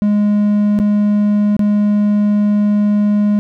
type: tone with dropouts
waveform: triangle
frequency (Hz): 207.3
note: G#3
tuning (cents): -3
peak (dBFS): -8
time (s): 0.02-3.39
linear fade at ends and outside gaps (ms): 0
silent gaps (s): 0.789-0.799 / 1.566-1.593
effects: none